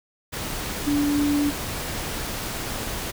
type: tone in noise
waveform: sine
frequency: 290 Hz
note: D4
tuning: 22 cents flat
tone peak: -19 dBFS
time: 0.86-1.51 s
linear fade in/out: 20 ms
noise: pink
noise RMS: -30 dBFS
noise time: 0.32-3.12 s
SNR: +8 dB
effects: none